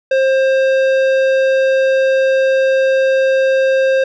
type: tone with tanh clipping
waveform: triangle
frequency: 531 Hz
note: C5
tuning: 25 cents sharp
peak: -12 dBFS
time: 0.11-4.04 s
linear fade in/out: 5 ms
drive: 17 dB
effects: none